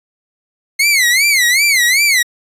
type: tone with vibrato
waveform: sawtooth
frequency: 2115 Hz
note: C7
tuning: 18 cents sharp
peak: -6 dBFS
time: 0.79-2.23 s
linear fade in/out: 10 ms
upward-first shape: sine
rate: 2.6 Hz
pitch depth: 190 cents each way
effects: resampled to 32000 Hz